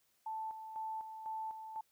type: tone with tremolo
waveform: sine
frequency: 880 Hz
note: A5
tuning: in tune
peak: -38 dBFS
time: 0.26-1.81 s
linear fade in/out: 5 ms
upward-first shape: square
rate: 2 Hz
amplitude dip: 55%
effects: white hiss -75 dBFS RMS until 1.91 s